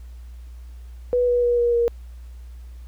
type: tone with pitch steps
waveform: sine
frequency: 491.6 / 486.5 / 481.5 / 476.5 / 471.6 Hz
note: B4 / B4 / B4 / A#4 / A#4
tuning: -8 / -26 / -44 / +38 / +20 cents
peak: -16 dBFS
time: 1.13-1.88 s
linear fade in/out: 0 ms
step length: 150 ms
effects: added 60 Hz sine -36 dBFS peak until 2.87 s + pink hiss -59 dBFS RMS until 2.87 s